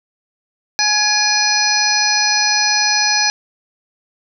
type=harmonic tone with a mistuned harmonic; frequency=841 Hz; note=G#5; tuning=22 cents sharp; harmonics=1 / 2 / 3 / 5 / 6 / 7; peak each=-21 / -20 / -22 / -19 / -18 / -20 dBFS; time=0.79-3.3 s; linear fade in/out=0 ms; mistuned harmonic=3; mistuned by=-64 cents; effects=none